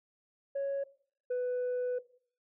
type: tone pair in turn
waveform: sine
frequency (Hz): 554.4 / 496.8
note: C#5 / B4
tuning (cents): 0 / +10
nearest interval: major second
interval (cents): 190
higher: first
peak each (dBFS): -29 / -27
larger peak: second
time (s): 0.55-0.84 / 1.3-1.99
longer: second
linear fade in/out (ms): 10
effects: noise-tail reverb RT60 0.5 s tail -18 dB re dry + tanh soft clip ceiling -29 dBFS